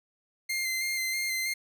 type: tone with vibrato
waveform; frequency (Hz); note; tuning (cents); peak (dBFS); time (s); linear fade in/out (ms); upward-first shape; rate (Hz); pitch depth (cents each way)
sawtooth; 2093; C7; 0; -25; 0.49-1.54; 10; square; 3.1; 17
effects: none